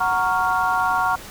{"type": "chord", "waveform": "sine", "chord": "Gb major seventh", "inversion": "none", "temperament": "equal", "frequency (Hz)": [740, 932.3, 1108.7, 1396.9], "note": ["Gb5", "Bb5", "Db6", "F6"], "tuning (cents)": [0, 0, 0, 0], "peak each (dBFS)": -23, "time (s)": [0, 1.16], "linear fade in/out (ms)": 10, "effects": ["pink hiss -38 dBFS RMS until 1.3 s"]}